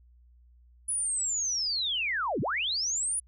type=linear two-way sweep; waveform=sine; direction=down then up; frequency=10040 to 93.5 to 10040 Hz; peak=-27 dBFS; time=0.88-3.2 s; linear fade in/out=10 ms; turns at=2.41 s; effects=added 60 Hz sine -55 dBFS peak until 3.27 s